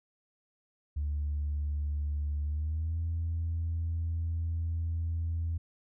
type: tone with pitch glide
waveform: sine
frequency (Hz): 73.42 to 82.89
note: D2 to E2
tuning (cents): 0 to +10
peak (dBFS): -28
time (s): 0.96-5.58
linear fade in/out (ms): 10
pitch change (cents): +210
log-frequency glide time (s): 2.43-2.99
effects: tanh soft clip ceiling -26 dBFS